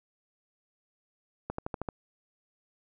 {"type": "accelerating click train", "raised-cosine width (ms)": 1, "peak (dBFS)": -19, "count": 6, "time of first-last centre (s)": [1.5, 1.888], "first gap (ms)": 84, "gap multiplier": 0.96, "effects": []}